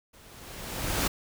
pink noise with level ramp, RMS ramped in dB -55 to -25 dBFS, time 0.13-1.08 s, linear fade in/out 10 ms, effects none

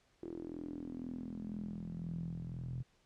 sawtooth tone with band-pass filter sweep, 42 Hz, E1, 33 cents sharp, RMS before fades -43 dBFS, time 0.22-2.83 s, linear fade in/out 10 ms, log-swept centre 350 to 130 Hz, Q 7.6, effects pink hiss -72 dBFS RMS until 3.05 s + low-pass 7000 Hz 12 dB/octave

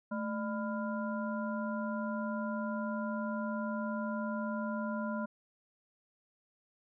harmonic tone with a mistuned harmonic, 200.3 Hz, G3, 38 cents sharp, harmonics 1 / 3 / 5 / 7, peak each -35 / -40 / -42 / -43 dBFS, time 0.11-5.26 s, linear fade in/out 10 ms, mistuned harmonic 1, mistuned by +150 cents, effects none

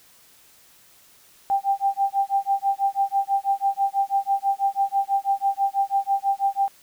sine tone with tremolo, 790 Hz, G5, 13 cents sharp, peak -16 dBFS, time 1.5-6.68 s, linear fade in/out 0 ms, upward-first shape sine, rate 6.1 Hz, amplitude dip 100%, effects white hiss -54 dBFS RMS until 6.82 s

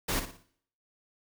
pink noise with echo, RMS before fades -30 dBFS, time 0.08-0.2 s, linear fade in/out 10 ms, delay 58 ms, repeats 4, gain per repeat -9 dB, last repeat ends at 0.432 s, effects noise-tail reverb RT60 0.6 s tail -17 dB re dry

